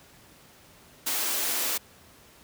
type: high-pass noise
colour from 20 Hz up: white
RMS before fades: -28 dBFS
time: 1.06-1.78 s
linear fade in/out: 10 ms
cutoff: 230 Hz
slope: 96 dB/octave
effects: pink hiss -54 dBFS RMS until 2.43 s + high-pass 60 Hz 12 dB/octave